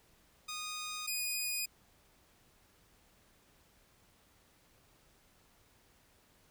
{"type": "tone pair in turn", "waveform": "10% pulse", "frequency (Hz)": [1237, 2474], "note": ["D#6", "D#7"], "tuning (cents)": [-10, -10], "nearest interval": "octave", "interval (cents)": 1200, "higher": "second", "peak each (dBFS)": [-31, -25], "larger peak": "second", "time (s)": [[0.48, 1.07], [1.07, 1.66]], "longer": "neither", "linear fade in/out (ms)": 10, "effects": ["pink hiss -67 dBFS RMS until 6.5 s"]}